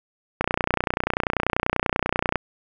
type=click train; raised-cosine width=0.5 ms; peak=-5 dBFS; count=60; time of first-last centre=0.41-2.357 s; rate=30.3 Hz; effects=none